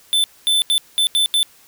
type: tone bursts at uneven times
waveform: square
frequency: 3527 Hz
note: A7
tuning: 3 cents sharp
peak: -14 dBFS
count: 6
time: 0.13-0.24 / 0.47-0.62 / 0.7-0.78 / 0.98-1.07 / 1.15-1.26 / 1.34-1.43 s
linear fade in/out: 0 ms
effects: white hiss -50 dBFS RMS until 1.67 s